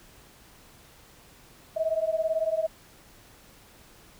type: beating tone pair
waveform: sine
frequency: 633 / 651 Hz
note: D#5 / E5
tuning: +30 / -22 cents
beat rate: 18 Hz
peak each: -27 dBFS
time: 1.76-2.67 s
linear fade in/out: 10 ms
effects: pink hiss -54 dBFS RMS until 4.19 s